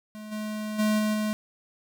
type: tone with level steps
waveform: square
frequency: 213.6 Hz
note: G#3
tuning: 49 cents sharp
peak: -39 / -31 / -22 / -24 / -26 dBFS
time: 0.15-1.33 s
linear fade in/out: 0 ms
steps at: 0.31 / 0.78 / 0.98 / 1.13 s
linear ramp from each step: 20 ms
effects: 10-bit